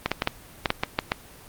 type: clicks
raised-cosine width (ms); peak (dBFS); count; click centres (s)
0.3; -5; 9; 0.06 / 0.116 / 0.221 / 0.274 / 0.658 / 0.704 / 0.835 / 0.989 / 1.119
effects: pink hiss -47 dBFS RMS until 1.48 s + Opus 24 kbps